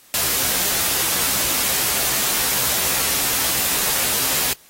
white noise with comb filter, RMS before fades -20 dBFS, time 0.14-4.53 s, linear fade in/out 0 ms, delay 15 ms, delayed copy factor +0.6, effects white hiss -50 dBFS RMS until 4.69 s + AAC 48 kbps

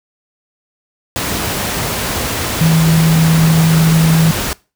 sine tone in noise, 161.7 Hz, E3, 33 cents flat, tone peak -8 dBFS, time 2.61-4.31 s, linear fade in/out 0 ms, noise pink, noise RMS -18 dBFS, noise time 1.16-4.53 s, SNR +7 dB, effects noise-tail reverb RT60 0.3 s tail -22 dB re dry + high-pass 60 Hz 12 dB/octave

